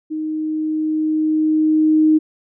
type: tone with level ramp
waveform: sine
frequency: 311.1 Hz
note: D#4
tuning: in tune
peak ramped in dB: -21 to -9 dBFS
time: 0.1-2.19 s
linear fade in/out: 20 ms
effects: none